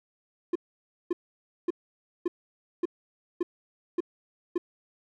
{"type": "tone bursts", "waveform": "triangle", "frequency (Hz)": 350, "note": "F4", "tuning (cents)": 4, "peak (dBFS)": -21, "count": 8, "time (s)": [0.53, 4.58], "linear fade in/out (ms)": 5, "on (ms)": 25, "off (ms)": 550, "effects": []}